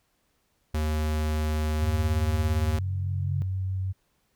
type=tone; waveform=square; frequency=77 Hz; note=D#2; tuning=17 cents flat; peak=-25 dBFS; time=0.74-2.79 s; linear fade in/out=5 ms
type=tone with vibrato; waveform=sine; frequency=94.5 Hz; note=F#2; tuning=37 cents sharp; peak=-26 dBFS; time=1.81-3.93 s; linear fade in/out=20 ms; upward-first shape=sine; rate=6.4 Hz; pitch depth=8 cents each way
type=tone with exponential growth; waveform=sine; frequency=138.59 Hz; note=C#3; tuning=in tune; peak=-26 dBFS; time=1.85-3.42 s; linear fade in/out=0 ms; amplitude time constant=340 ms
effects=pink hiss -71 dBFS RMS until 4.35 s